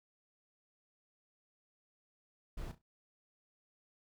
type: noise with echo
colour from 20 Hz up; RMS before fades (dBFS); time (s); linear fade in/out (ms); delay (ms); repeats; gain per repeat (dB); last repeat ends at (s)
brown; -42; 2.57-2.72; 10; 34; 3; -12; 2.822
effects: none